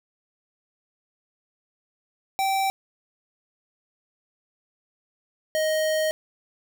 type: tone pair in turn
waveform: square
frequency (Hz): 776 / 624.9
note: G5 / D#5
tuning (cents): -18 / +7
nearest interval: major third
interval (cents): 375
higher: first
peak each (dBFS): -22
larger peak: neither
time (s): 2.39-2.7 / 5.55-6.11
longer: second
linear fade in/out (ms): 0
effects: none